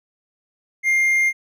triangle tone, 2113 Hz, C7, 16 cents sharp, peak -13 dBFS, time 0.83-1.33 s, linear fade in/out 50 ms, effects none

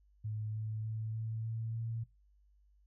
sine tone with pitch steps, 107.7 / 108.95 / 110.22 / 111.5 / 112.79 / 114.1 Hz, A2 / A2 / A2 / A2 / A2 / A#2, -37 / -17 / +3 / +23 / +43 / -37 cents, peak -36 dBFS, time 0.24-2.04 s, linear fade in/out 10 ms, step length 300 ms, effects noise-tail reverb RT60 0.2 s tail -17 dB re dry + added 50 Hz sine -64 dBFS peak until 2.86 s

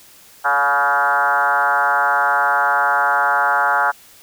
sine tone with frequency modulation, 1130 Hz, C#6, 33 cents sharp, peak -13 dBFS, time 0.44-3.92 s, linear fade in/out 20 ms, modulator 140 Hz, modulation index 3.1, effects white hiss -46 dBFS RMS until 4.22 s

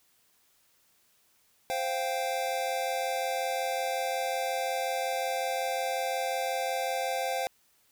square chord, C suspended fourth, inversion none, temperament equal, 523.3 / 698.5 / 784 Hz, C5 / F5 / G5, 0 / 0 / 0 cents, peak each -34 dBFS, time 1.7-7.47 s, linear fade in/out 0 ms, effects white hiss -67 dBFS RMS until 7.91 s

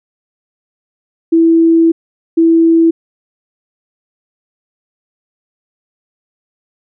sine tone pair in turn, 329.6 / 329.6 Hz, E4 / E4, 0 / 0 cents, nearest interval unison, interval 0 cents, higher neither, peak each -5 dBFS, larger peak neither, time 1.32-1.92 / 2.37-2.91 s, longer first, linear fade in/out 10 ms, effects none

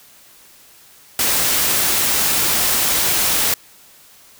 white noise, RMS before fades -17 dBFS, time 1.19-3.54 s, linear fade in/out 2 ms, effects white hiss -47 dBFS RMS until 4.39 s

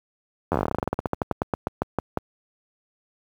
slowing click train, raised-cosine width 1 ms, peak -8 dBFS, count 27, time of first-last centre 0.52-2.174 s, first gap 11 ms, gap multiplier 1.12, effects high-pass 60 Hz 12 dB/octave + 8-bit

